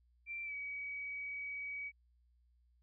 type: tone with pitch glide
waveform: sine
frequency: 2353 to 2269 Hz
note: D7 to C#7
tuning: +3 to +40 cents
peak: -40 dBFS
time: 0.26-1.92 s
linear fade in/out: 50 ms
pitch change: -63 cents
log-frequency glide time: 0.44-0.54 s
effects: added 60 Hz sine -68 dBFS peak until 2.82 s